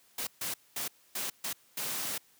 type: noise bursts at uneven times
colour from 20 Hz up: white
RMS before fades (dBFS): -35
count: 6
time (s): 0.18-0.27 / 0.41-0.54 / 0.76-0.88 / 1.15-1.3 / 1.44-1.53 / 1.77-2.18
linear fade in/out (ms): 5
effects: white hiss -64 dBFS RMS until 2.39 s + high-pass 100 Hz 12 dB/octave